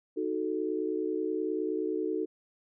sine chord, D# diminished, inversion none, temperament equal, 311.1 / 370 / 440 Hz, D#4 / F#4 / A4, 0 / 0 / 0 cents, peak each -33 dBFS, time 0.16-2.26 s, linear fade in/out 20 ms, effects none

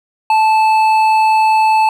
triangle tone with hard clipping, 875 Hz, A5, 10 cents flat, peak -10 dBFS, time 0.3-1.89 s, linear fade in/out 2 ms, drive 11 dB, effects none

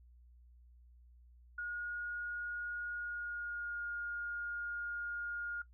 sine tone with pitch glide, 1438 to 1421.5 Hz, F#6 to F6, -50 to +30 cents, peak -37 dBFS, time 1.58-5.62 s, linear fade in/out 5 ms, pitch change -20 cents, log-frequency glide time 2.93-3.85 s, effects noise-tail reverb RT60 0.1 s tail -19 dB re dry + added 60 Hz sine -58 dBFS peak until 5.73 s

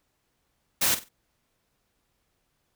white noise with echo, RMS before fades -23 dBFS, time 0.81-0.95 s, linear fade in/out 10 ms, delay 47 ms, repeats 3, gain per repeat -12 dB, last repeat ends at 1.091 s, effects pink hiss -74 dBFS RMS until 2.75 s

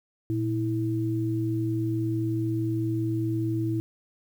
sine tone pair together, 116.54 / 325.7 Hz, A#2 / E4, 0 / -21 cents, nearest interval octave + tritone, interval 1779 cents, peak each -27 dBFS, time 0.3-3.8 s, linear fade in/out 0 ms, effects 9-bit

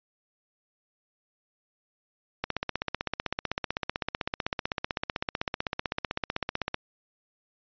click train, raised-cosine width 0.3 ms, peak -12 dBFS, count 69, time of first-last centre 2.44-6.744 s, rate 15.8 Hz, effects resampled to 11025 Hz

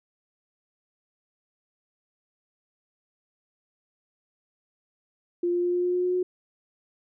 sine tone with pitch steps, 349.2 / 351.2 / 353.3 / 355.3 / 357.4 / 359.4 / 361.5 / 363.6 Hz, F4 / F4 / F4 / F4 / F4 / F4 / F#4 / F#4, 0 / +10 / +20 / +30 / +40 / +50 / -40 / -30 cents, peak -22 dBFS, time 5.43-6.23 s, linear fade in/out 5 ms, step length 100 ms, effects none

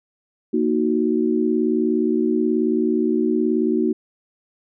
sine chord, D# minor, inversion second, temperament equal, 233.1 / 311.1 / 370 Hz, A#3 / D#4 / F#4, 0 / 0 / 0 cents, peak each -21 dBFS, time 0.53-3.93 s, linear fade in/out 10 ms, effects none

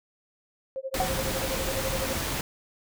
sine tone with tremolo, 532 Hz, C5, 29 cents sharp, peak -28 dBFS, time 0.76-2.13 s, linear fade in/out 0 ms, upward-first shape sine, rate 12 Hz, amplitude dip 100%
pink noise, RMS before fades -30 dBFS, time 0.94-2.41 s, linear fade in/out 2 ms
sine tone with exponential decay, 748 Hz, F#5, 19 cents sharp, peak -20 dBFS, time 1-1.16 s, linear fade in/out 1 ms, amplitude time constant 33 ms
effects none

